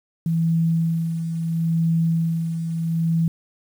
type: tone with tremolo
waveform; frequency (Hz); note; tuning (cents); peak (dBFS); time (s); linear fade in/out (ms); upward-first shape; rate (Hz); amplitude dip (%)
sine; 164.81; E3; 0; -16; 0.26-3.28; 2; sine; 0.74; 55
effects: 8-bit